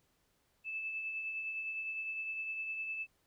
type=tone with tremolo; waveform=sine; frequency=2626 Hz; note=E7; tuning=7 cents flat; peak=-35 dBFS; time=0.64-3.07 s; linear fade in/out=50 ms; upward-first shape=triangle; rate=9.8 Hz; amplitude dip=40%; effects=pink hiss -75 dBFS RMS until 3.26 s